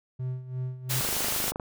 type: tone with tremolo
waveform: triangle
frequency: 127.9 Hz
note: C3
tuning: 39 cents flat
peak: -26 dBFS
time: 0.19-1.01 s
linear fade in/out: 10 ms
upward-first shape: sine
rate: 2.9 Hz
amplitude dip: 75%
type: noise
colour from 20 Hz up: white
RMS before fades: -29 dBFS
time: 0.89-1.52 s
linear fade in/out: 20 ms
type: click train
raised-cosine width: 1 ms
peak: -20 dBFS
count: 16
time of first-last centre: 1.01-1.598 s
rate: 25.5 Hz
effects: none